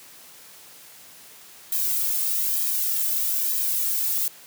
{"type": "noise with flanger", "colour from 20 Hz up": "violet", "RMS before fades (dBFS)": -24, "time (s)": [1.72, 4.28], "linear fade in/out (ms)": 2, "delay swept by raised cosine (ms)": [1.4, 2.11], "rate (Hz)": 1.1, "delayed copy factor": -0.85, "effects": ["white hiss -47 dBFS RMS until 4.46 s", "high-pass 100 Hz 12 dB/octave"]}